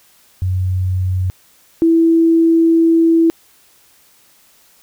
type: tone pair in turn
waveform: sine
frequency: 92.5 / 329.6 Hz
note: F#2 / E4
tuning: 0 / 0 cents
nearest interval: octave + minor seventh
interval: 2200 cents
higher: second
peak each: -14 / -8 dBFS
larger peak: second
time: 0.42-1.3 / 1.82-3.3 s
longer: second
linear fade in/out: 0 ms
effects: white hiss -51 dBFS RMS until 4.82 s